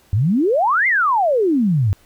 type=exponential two-way sweep; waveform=sine; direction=up then down; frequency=91.5 to 2158 to 91.5 Hz; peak=-13 dBFS; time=0.13-1.93 s; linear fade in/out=0 ms; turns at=0.87 s; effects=pink hiss -54 dBFS RMS until 2.05 s